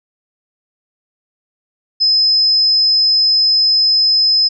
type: tone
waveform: sine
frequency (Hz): 5100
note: D#8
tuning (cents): +42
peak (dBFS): -9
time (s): 2-4.49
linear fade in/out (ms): 20
effects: none